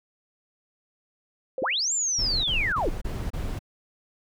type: tone with exponential decay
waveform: sine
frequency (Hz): 522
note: C5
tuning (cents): -4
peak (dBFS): -24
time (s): 1.58-1.76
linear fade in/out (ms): 2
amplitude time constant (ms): 37
type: linear two-way sweep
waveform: sine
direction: up then down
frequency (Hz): 198.7 to 7459 to 264.3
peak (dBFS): -23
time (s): 1.62-2.89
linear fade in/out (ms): 2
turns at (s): 1.93
type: noise bursts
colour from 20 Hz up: brown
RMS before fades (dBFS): -30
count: 5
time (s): 2.18-3.592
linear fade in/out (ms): 10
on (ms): 260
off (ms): 28
effects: none